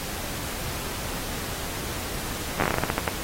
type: slowing click train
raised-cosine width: 0.5 ms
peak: -8 dBFS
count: 13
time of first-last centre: 2.6-3.078 s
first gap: 10 ms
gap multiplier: 1.23
effects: pink hiss -33 dBFS RMS until 3.23 s + AAC 48 kbps